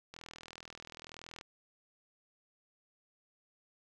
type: click train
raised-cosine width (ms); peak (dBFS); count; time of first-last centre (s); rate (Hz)
0.2; -30; 53; 0.14-1.411; 40.9
effects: none